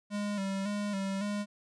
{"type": "tone with vibrato", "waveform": "square", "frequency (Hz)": 200, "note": "G3", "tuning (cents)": 35, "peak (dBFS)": -32, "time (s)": [0.1, 1.46], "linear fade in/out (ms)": 50, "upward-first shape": "square", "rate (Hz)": 1.8, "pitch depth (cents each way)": 49, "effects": ["resampled to 22050 Hz"]}